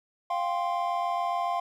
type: chord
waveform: triangle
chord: F suspended second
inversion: none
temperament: just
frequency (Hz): 698.5 / 785.8 / 1047.7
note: F5 / G5 / C6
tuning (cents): 0 / +4 / +2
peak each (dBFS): -27 / -31 / -29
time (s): 0.3-1.6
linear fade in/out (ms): 5
effects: none